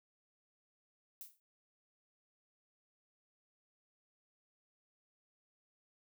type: noise with exponential decay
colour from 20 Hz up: violet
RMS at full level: -45 dBFS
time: 1.21-1.4 s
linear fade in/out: 1 ms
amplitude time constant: 41 ms
effects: none